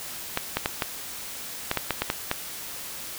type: clicks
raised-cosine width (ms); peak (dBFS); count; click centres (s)
0.3; -7; 10; 0.374 / 0.57 / 0.659 / 0.822 / 1.714 / 1.773 / 1.907 / 2.02 / 2.101 / 2.314
effects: white hiss -37 dBFS RMS until 3.18 s